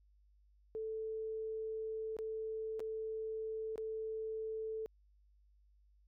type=tone with dropouts; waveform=sine; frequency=440 Hz; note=A4; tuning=in tune; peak=-38 dBFS; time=0.75-4.86 s; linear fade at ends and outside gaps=0 ms; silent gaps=2.167-2.188 / 2.795-2.803 / 3.758-3.779 s; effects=added 50 Hz sine -65 dBFS peak until 6.07 s

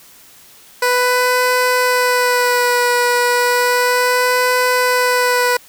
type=tone with vibrato; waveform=15% pulse; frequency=493.9 Hz; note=B4; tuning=in tune; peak=-6 dBFS; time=0.82-5.57 s; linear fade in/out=5 ms; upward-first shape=sine; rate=0.33 Hz; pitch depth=24 cents each way; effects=white hiss -44 dBFS RMS until 5.68 s

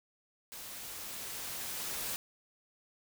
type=noise with level ramp; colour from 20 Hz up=white; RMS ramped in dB=-46 to -37 dBFS; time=0.52-2.16 s; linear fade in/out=0 ms; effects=none

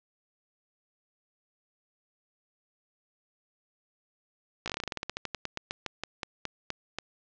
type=slowing click train; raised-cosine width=0.2 ms; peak=-15 dBFS; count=25; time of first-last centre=4.66-6.986 s; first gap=17 ms; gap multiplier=1.13; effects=low-pass 6000 Hz 12 dB/octave

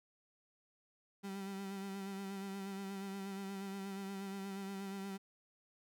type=tone with vibrato; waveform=35% pulse; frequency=195.6 Hz; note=G3; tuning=4 cents flat; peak=-40 dBFS; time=1.23-5.18 s; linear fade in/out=20 ms; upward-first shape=sine; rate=8.4 Hz; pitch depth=31 cents each way; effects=none

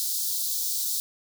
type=high-pass noise; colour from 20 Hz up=white; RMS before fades=-28 dBFS; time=0-1 s; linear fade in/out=0 ms; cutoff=3800 Hz; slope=48 dB/octave; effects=none

